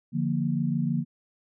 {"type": "chord", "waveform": "sine", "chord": "Bb major", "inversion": "first", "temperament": "equal with one note detuned", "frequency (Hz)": [146.83, 173.31, 233.1], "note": ["D3", "F3", "Bb3"], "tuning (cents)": [0, -13, 0], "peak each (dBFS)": -28, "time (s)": [0.12, 1.05], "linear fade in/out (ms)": 50, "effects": []}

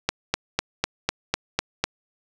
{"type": "click train", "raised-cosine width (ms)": 0.2, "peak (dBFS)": -3, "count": 8, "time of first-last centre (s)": [0.09, 1.84], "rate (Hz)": 4, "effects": []}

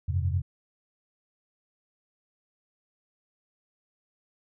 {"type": "chord", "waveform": "sine", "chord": "F suspended second", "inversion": "none", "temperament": "equal with one note detuned", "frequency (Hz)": [87.31, 98, 132.41], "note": ["F2", "G2", "C3"], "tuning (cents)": [0, 0, 21], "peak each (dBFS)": [-26, -30, -32], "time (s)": [0.08, 0.42], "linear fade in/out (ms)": 10, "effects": []}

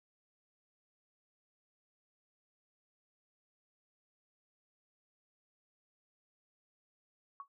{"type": "tone with exponential decay", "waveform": "sine", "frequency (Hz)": 1117, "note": "C#6", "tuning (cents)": 13, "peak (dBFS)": -39, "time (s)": [7.4, 7.48], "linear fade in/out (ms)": 1, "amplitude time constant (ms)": 17, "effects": []}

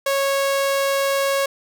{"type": "tone", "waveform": "sawtooth", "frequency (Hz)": 551, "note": "C#5", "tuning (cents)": -11, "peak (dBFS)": -14, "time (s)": [0.06, 1.46], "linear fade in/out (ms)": 5, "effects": []}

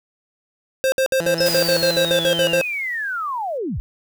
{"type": "tone bursts", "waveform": "square", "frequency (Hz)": 528, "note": "C5", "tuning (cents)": 16, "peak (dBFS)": -16, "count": 13, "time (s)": [0.84, 2.613], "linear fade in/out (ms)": 0, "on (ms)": 81, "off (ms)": 60}
{"type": "tone with vibrato", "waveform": "15% pulse", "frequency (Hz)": 167.2, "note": "E3", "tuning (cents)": 25, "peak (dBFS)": -18, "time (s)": [1.2, 2.61], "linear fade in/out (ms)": 2, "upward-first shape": "sine", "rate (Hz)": 4.6, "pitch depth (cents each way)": 14}
{"type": "linear sweep", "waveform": "sine", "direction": "down", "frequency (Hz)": [5230, 34.78], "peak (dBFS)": -22, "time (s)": [1.38, 3.8], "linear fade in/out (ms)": 0}
{"type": "noise with exponential decay", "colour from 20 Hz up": "white", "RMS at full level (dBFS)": -25, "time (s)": [1.46, 3.58], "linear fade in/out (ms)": 2, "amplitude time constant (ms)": 460}
{"effects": []}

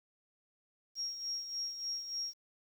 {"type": "tone with tremolo", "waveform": "sine", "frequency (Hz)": 5588, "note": "F8", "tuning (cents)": 0, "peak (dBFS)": -34, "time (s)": [0.95, 2.34], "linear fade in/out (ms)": 50, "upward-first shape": "sine", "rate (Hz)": 3.4, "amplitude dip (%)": 60, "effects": ["10-bit"]}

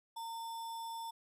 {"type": "tone with sample-and-hold", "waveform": "sine", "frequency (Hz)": 914, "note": "A#5", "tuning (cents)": -34, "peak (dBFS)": -40, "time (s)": [0.16, 1.11], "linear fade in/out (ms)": 10, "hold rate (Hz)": 4410, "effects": ["resampled to 32000 Hz"]}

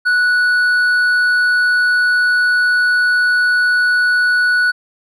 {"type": "tone with hard clipping", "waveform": "sine", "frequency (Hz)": 1474, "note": "F#6", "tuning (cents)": -7, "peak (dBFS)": -12, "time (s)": [0.05, 4.72], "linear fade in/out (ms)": 20, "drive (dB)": 4, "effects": []}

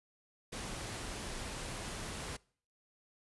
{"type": "noise", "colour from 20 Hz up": "pink", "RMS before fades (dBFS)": -42, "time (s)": [0.52, 2.37], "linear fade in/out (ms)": 10, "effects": ["noise-tail reverb RT60 0.5 s tail -24 dB re dry", "resampled to 24000 Hz"]}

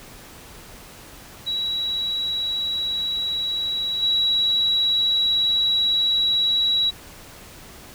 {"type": "tone with level steps", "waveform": "sine", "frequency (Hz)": 3894, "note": "B7", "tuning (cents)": -25, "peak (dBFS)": [-22, -17], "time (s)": [1.46, 6.91], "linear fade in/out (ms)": 20, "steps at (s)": 4.02, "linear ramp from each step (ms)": 10, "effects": ["pink hiss -43 dBFS RMS until 7.94 s"]}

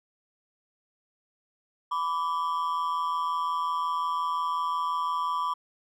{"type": "ring-modulated tone", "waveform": "triangle", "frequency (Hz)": 1079, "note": "C#6", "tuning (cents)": -47, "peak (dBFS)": -21, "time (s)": [1.91, 5.54], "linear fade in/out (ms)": 10, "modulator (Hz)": 82.8, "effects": []}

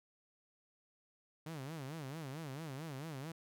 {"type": "tone with vibrato", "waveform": "sawtooth", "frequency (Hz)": 146.83, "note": "D3", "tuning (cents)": 0, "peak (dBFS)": -39, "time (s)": [1.46, 3.32], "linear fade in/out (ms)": 5, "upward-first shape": "sine", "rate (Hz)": 4.5, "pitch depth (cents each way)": 210, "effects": []}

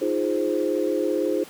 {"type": "chord", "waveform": "sine", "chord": "F minor seventh", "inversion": "third", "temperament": "equal", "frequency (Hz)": [311.1, 349.2, 415.3, 523.3], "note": ["Eb4", "F4", "Ab4", "C5"], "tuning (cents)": [0, 0, 0, 0], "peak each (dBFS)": -26, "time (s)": [0.01, 1.44], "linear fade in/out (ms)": 10, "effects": ["pink hiss -44 dBFS RMS until 1.49 s", "high-pass 200 Hz 12 dB/octave"]}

